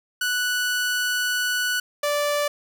sawtooth tone pair in turn, 1480 / 584.5 Hz, F#6 / D5, 0 / -8 cents, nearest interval octave + major third, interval 1608 cents, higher first, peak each -18 / -17 dBFS, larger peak second, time 0.21-1.8 / 2.03-2.48 s, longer first, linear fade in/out 5 ms, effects none

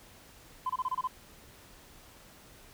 sine tone bursts, 1022 Hz, C6, 41 cents flat, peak -27 dBFS, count 7, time 0.66-1.074 s, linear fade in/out 5 ms, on 36 ms, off 27 ms, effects tanh soft clip ceiling -24 dBFS + pink hiss -55 dBFS RMS until 2.73 s

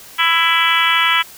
harmonic tone, 331.8 Hz, E4, 11 cents sharp, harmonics 3 / 4 / 5 / 6 / 7 / 8 / 9 / 10, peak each -21 / -18 / -22 / -19 / -19 / -24 / -20 / -21 dBFS, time 0.18-1.23 s, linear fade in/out 20 ms, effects white hiss -39 dBFS RMS until 1.37 s

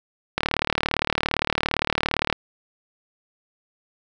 click train, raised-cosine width 0.3 ms, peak -4 dBFS, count 74, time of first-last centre 0.38-2.327 s, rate 37.5 Hz, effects none

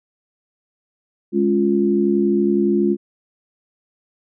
sine chord, Db major, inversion second, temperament equal, 207.7 / 277.2 / 349.2 Hz, Ab3 / Db4 / F4, 0 / 0 / 0 cents, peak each -18 / -22 / -17 dBFS, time 1.32-2.97 s, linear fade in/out 50 ms, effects none

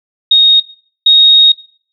sine tone pair in turn, 3729 / 3743 Hz, A#7 / A#7, 0 / +6 cents, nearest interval unison, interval 6 cents, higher second, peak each -3 / -3 dBFS, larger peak neither, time 0.31-0.6 / 1.06-1.52 s, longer second, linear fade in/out 5 ms, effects noise-tail reverb RT60 0.5 s tail -20 dB re dry

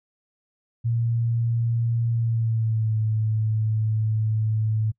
sine tone with pitch glide, 116.4 to 109.23 Hz, A#2 to A2, -2 to -12 cents, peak -20 dBFS, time 0.84-4.92 s, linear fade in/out 20 ms, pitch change -110 cents, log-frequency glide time 2.1-2.96 s, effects noise-tail reverb RT60 0.1 s tail -25 dB re dry

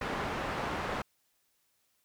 white low-pass noise, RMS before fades -35 dBFS, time 0.01-1.02 s, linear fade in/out 5 ms, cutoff 1300 Hz, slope 12 dB/octave, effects white hiss -74 dBFS RMS until 2.04 s

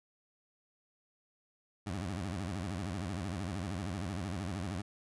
20% pulse tone with vibrato, 93 Hz, F#2, 9 cents sharp, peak -31 dBFS, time 1.86-4.82 s, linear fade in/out 10 ms, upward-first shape sine, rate 13 Hz, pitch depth 210 cents each way, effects resampled to 24000 Hz

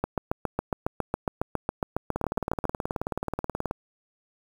two click trains, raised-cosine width 1 ms, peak -14 / -11 dBFS, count 30 / 20, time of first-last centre 2.16-3.711 / 0.04-2.653 s, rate 18.7 / 7.27 Hz, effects 7-bit

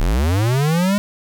square linear sweep, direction up, 33.11 to 207.7 Hz, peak -15 dBFS, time 0-0.98 s, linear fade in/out 0 ms, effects none

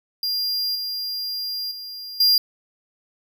square tone with level steps, 4800 Hz, D8, 37 cents sharp, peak -22 / -26 / -33 / -14 dBFS, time 0.23-2.38 s, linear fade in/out 2 ms, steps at 0.75 / 1.71 / 2.2 s, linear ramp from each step 5 ms, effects none

